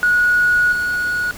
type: tone with level steps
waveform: triangle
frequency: 1457 Hz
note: F#6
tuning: 27 cents flat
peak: -8 / -15 dBFS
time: 0.03-1.31 s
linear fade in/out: 0 ms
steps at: 0.72 s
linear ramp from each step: 5 ms
effects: tanh soft clip ceiling -9 dBFS + pink hiss -35 dBFS RMS until 1.37 s